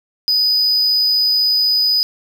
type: tone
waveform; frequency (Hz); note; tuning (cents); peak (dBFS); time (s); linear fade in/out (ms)
triangle; 4978; D#8; 0; -11; 0.28-2.03; 0
effects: 8-bit